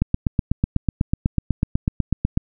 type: click train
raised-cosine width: 5 ms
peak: -5 dBFS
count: 20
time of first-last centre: 0.02-2.374 s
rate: 8.07 Hz
effects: none